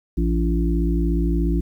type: harmonic tone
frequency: 56.9 Hz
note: A#1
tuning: 41 cents flat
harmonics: 1 / 3 / 5 / 6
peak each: -19 / -24 / -26 / -27 dBFS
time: 0.17-1.61 s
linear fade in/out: 10 ms
effects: 9-bit